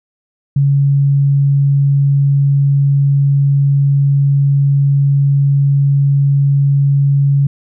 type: tone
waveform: sine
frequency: 140 Hz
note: C#3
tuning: 18 cents sharp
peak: -8 dBFS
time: 0.56-7.47 s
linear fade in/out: 5 ms
effects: none